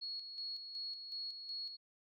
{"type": "tone with tremolo", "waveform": "sine", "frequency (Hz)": 4336, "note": "C#8", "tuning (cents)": -39, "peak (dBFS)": -40, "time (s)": [0.01, 1.77], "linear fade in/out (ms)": 20, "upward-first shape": "square", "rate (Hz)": 2.7, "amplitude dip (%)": 50, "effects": []}